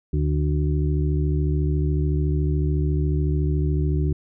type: harmonic tone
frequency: 73.9 Hz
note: D2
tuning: 11 cents sharp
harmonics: 1 / 2 / 4 / 5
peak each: -21 / -23 / -30 / -31 dBFS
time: 0.13-4.13 s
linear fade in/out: 5 ms
effects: none